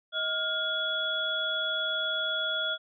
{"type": "tone cluster", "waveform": "sine", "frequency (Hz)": [634, 1413, 3373], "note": ["D#5", "F6", "G#7"], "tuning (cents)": [32, 20, 26], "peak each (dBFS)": [-36, -31, -30], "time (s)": [0.12, 2.78], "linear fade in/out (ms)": 50, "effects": []}